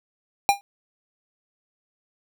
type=tone with exponential decay; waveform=square; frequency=803 Hz; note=G5; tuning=41 cents sharp; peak=-11 dBFS; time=0.49-0.61 s; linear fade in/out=0 ms; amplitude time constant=24 ms; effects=none